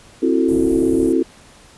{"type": "chord", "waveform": "sine", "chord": "F# half-diminished seventh", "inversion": "second", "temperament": "just", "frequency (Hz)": [266.4, 333, 370, 444], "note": ["C4", "E4", "F#4", "A4"], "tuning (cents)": [31, 18, 0, 16], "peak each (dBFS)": [-18, -17, -20, -22], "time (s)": [0.22, 1.23], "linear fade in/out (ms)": 10}
{"type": "band-stop noise", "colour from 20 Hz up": "pink", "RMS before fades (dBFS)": -29, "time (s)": [0.48, 1.13], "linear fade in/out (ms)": 5, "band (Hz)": [590, 10000], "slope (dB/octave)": 24}
{"effects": ["pink hiss -46 dBFS RMS until 1.77 s", "resampled to 24000 Hz"]}